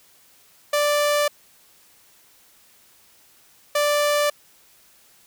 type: tone pair in turn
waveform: sawtooth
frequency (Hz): 587.3 / 587.3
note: D5 / D5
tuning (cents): 0 / 0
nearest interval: unison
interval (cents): 0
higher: neither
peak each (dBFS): -14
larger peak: neither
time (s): 0.73-1.28 / 3.75-4.3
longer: neither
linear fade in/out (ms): 5
effects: white hiss -55 dBFS RMS until 5.26 s

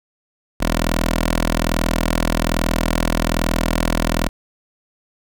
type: tone with notch filter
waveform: 10% pulse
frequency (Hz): 41.2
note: E1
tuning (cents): 0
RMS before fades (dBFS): -19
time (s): 0.6-4.29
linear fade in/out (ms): 10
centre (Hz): 110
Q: 0.56
effects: none

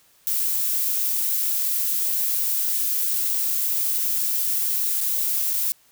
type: noise with dropouts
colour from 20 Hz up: violet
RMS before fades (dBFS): -23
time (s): 0.27-5.72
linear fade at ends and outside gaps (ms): 0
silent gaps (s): 5.006-5.012 / 5.534-5.538
effects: white hiss -58 dBFS RMS until 5.91 s

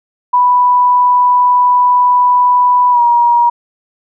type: tone with pitch glide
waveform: sine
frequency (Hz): 987.8 to 951.9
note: B5 to A#5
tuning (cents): 0 to +36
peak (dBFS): -6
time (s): 0.33-3.5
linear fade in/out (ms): 10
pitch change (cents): -64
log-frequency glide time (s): 2.91-3.01
effects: none

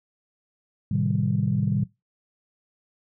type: chord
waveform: sine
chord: A half-diminished seventh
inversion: none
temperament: equal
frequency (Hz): 110 / 130.81 / 155.56 / 196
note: A2 / C3 / Eb3 / G3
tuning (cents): 0 / 0 / 0 / 0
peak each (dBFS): -26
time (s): 0.91-1.84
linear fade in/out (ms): 5
effects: noise-tail reverb RT60 0.2 s tail -19 dB re dry + tanh soft clip ceiling -11 dBFS

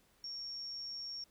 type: tone with amplitude modulation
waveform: sine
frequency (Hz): 5520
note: F8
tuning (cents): -21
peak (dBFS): -39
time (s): 0.24-1.24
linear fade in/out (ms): 2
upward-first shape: sine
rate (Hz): 146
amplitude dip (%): 40
effects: pink hiss -70 dBFS RMS until 1.3 s

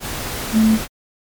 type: tone in noise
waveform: sine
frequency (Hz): 220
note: A3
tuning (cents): 0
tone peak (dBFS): -10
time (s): 0.52-0.79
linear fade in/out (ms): 50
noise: pink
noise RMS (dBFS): -26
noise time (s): 0-0.88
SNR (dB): +13
effects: MP3 96 kbps

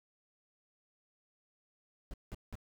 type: noise bursts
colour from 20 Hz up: brown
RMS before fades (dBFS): -42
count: 3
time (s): 2.11-2.554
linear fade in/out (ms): 0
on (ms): 28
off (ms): 180
effects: none

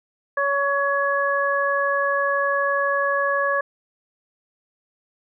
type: harmonic tone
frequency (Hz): 561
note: C#5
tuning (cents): +21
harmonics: 1 / 2 / 3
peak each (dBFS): -23 / -23 / -23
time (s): 0.37-3.61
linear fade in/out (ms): 5
effects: none

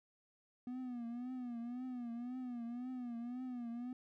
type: tone with vibrato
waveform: triangle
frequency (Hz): 244.3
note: B3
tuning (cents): -19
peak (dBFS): -39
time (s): 0.67-3.93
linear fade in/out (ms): 2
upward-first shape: triangle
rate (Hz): 1.9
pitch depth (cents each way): 100
effects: none

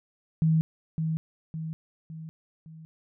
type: tone with echo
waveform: sine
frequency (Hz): 159.9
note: D#3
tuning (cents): +48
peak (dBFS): -19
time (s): 0.42-0.61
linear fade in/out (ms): 0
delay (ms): 560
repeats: 4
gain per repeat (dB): -6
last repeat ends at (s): 2.85
effects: none

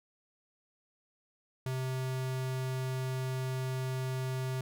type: tone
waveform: square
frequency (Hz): 130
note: C3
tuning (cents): -11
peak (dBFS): -33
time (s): 1.66-4.61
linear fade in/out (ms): 2
effects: none

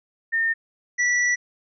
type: tone pair in turn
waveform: sine / square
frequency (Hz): 1820 / 1955.1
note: A#6 / B6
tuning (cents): -42 / -18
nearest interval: minor second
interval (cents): 124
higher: second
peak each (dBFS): -19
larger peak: neither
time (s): 0.32-0.54 / 0.98-1.36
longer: second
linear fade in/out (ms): 20
effects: resampled to 16000 Hz

